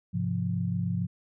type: chord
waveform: sine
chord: F minor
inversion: first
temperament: equal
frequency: 103.83 / 130.81 / 174.61 Hz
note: Ab2 / C3 / F3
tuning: 0 / 0 / 0 cents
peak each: -31 / -33 / -29 dBFS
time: 0.13-1.07 s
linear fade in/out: 20 ms
effects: none